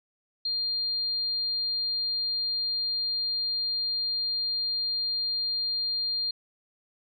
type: tone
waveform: sine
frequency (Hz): 4200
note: C8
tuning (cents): +6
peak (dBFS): -26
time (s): 0.45-6.31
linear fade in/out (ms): 5
effects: none